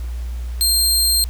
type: tone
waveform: 20% pulse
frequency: 4186 Hz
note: C8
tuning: in tune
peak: -8 dBFS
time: 0.61-1.24 s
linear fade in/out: 0 ms
effects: added 60 Hz sine -23 dBFS peak until 1.29 s + pink hiss -45 dBFS RMS until 1.29 s